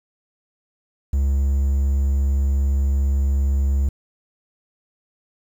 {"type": "tone", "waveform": "triangle", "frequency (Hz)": 68.7, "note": "C#2", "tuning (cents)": -15, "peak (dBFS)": -14, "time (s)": [1.13, 3.89], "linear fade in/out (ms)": 5, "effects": ["8-bit"]}